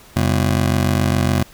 25% pulse ring-modulated tone, 112.4 Hz, A2, 37 cents sharp, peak -8 dBFS, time 0.16-1.43 s, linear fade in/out 5 ms, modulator 23.6 Hz, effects pink hiss -45 dBFS RMS until 1.53 s

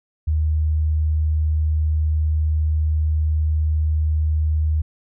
sine tone, 77.4 Hz, D#2, 9 cents flat, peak -16 dBFS, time 0.27-4.82 s, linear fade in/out 10 ms, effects none

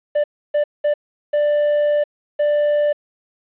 triangle tone bursts at uneven times, 590 Hz, D5, 8 cents sharp, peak -12 dBFS, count 5, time 0.15-0.24 / 0.54-0.64 / 0.84-0.94 / 1.33-2.04 / 2.39-2.93 s, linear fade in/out 10 ms, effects resampled to 8000 Hz + 8-bit

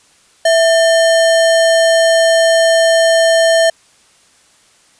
sine tone with sample-and-hold, 659 Hz, E5, 1 cent flat, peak -7 dBFS, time 0.45-3.7 s, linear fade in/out 5 ms, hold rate 2450 Hz, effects white hiss -50 dBFS RMS until 4.99 s + resampled to 22050 Hz

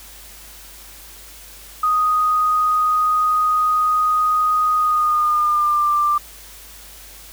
sine tone with pitch glide, 1244.5 to 1184.9 Hz, D#6 to D6, 0 to +15 cents, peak -14 dBFS, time 1.83-6.18 s, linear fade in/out 5 ms, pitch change -85 cents, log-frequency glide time 4.76-5.91 s, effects added 50 Hz sine -45 dBFS peak until 7.32 s + white hiss -41 dBFS RMS until 7.32 s

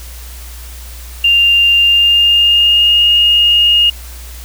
sine tone with pitch glide, 2794 to 2849 Hz, F7 to F7, 0 to +34 cents, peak -6 dBFS, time 1.24-3.9 s, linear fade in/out 5 ms, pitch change +34 cents, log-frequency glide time 1.78-2.99 s, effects added 60 Hz sine -28 dBFS peak until 4.44 s + white hiss -35 dBFS RMS until 4.44 s

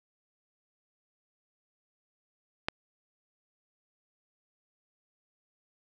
click, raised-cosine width 0.3 ms, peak -12 dBFS, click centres 2.685 s, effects none

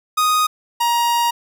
45% pulse tone pair in turn, 1244.5 / 944.5 Hz, D#6 / A#5, 0 / +22 cents, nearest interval perfect fourth, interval 478 cents, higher first, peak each -14 / -15 dBFS, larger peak first, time 0.17-0.47 / 0.8-1.31 s, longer second, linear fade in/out 10 ms, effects none

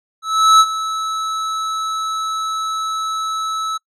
square tone with ADSR envelope, 1304 Hz, E6, 19 cents flat, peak -6 dBFS, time 0.22-3.78 s, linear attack 380 ms, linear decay 50 ms, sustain -14 dB, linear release 15 ms, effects noise-tail reverb RT60 0.1 s tail -26 dB re dry + low-pass 7000 Hz 12 dB/octave

